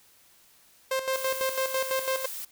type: tone with tremolo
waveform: sawtooth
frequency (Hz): 527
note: C5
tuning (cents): +12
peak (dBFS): -21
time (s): 0.91-2.26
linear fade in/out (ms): 5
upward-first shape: square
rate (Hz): 6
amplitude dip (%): 65
type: noise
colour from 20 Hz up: blue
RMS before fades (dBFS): -37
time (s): 1.13-2.45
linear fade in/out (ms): 5
effects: white hiss -59 dBFS RMS until 2.51 s